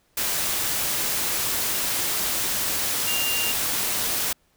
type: tone in noise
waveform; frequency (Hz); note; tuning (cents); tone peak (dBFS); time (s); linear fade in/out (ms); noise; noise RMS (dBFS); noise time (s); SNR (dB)
sine; 2794; F7; 0; -26; 3.07-3.52; 5; white; -25; 0.17-4.33; -4
effects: pink hiss -65 dBFS RMS until 4.56 s